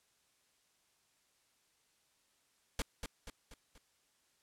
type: noise with echo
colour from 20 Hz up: pink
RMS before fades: -35 dBFS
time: 2.79-2.82 s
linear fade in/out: 2 ms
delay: 240 ms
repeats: 4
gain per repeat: -6 dB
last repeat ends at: 3.78 s
effects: white hiss -74 dBFS RMS until 4.42 s + low-pass 10000 Hz 12 dB/octave